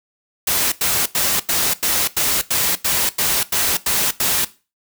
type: noise bursts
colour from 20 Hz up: white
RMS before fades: -18 dBFS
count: 12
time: 0.47-4.449 s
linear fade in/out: 5 ms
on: 250 ms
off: 89 ms
effects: noise-tail reverb RT60 0.3 s tail -17 dB re dry